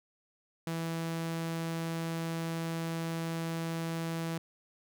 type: tone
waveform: sawtooth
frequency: 164.81 Hz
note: E3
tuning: in tune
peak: -29 dBFS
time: 0.67-4.38 s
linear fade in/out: 2 ms
effects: none